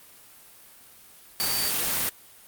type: tone in noise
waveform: sine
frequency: 4610 Hz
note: D8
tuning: 33 cents flat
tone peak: -29 dBFS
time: 1.4-1.7 s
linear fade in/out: 0 ms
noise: white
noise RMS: -26 dBFS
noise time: 1.4-2.09 s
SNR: -6 dB
effects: white hiss -51 dBFS RMS until 2.47 s + Opus 32 kbps